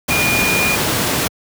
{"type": "tone in noise", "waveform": "sine", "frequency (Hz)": 2430, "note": "D#7", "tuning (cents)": -42, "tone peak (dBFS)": -16, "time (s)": [0.1, 0.76], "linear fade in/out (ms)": 10, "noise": "pink", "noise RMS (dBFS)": -17, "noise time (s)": [0.08, 1.28], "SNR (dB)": -2, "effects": ["high-pass 100 Hz 12 dB/octave"]}